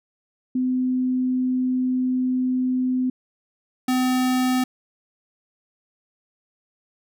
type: tone pair in turn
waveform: sine / square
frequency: 254.8 / 254.8 Hz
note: C4 / C4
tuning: -46 / -46 cents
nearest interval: unison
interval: 0 cents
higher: neither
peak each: -19 dBFS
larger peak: neither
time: 0.55-3.1 / 3.88-4.64 s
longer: first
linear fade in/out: 5 ms
effects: none